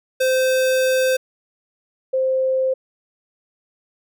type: tone pair in turn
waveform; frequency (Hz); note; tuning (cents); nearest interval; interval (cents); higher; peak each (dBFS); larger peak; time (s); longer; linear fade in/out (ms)
square / sine; 518 / 523.1; C5 / C5; -17 / -1; unison; 16; second; -16; neither; 0.2-1.17 / 2.13-2.74; first; 10
effects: none